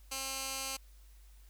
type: tone with band-pass filter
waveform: 15% pulse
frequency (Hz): 267.5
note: C4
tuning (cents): +38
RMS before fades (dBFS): -39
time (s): 0.11-0.77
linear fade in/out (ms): 10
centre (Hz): 7900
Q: 0.73
effects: added 50 Hz sine -54 dBFS peak until 1.49 s + white hiss -67 dBFS RMS until 1.49 s